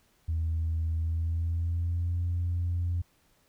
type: tone with pitch glide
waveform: sine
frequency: 81.1 to 86.92 Hz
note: E2 to F2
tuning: -28 to -8 cents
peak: -25 dBFS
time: 0.28-3.02 s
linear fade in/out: 10 ms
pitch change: +120 cents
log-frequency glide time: 0.97-2.18 s
effects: tanh soft clip ceiling -23 dBFS + pink hiss -67 dBFS RMS until 3.48 s